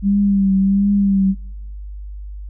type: tone with vibrato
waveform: sine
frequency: 197.2 Hz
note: G3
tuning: 11 cents sharp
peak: -12 dBFS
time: 0.02-1.35 s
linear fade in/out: 50 ms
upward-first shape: triangle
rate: 1.4 Hz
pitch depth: 51 cents each way
effects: noise-tail reverb RT60 1.0 s tail -26 dB re dry + added 50 Hz sine -28 dBFS peak until 2.49 s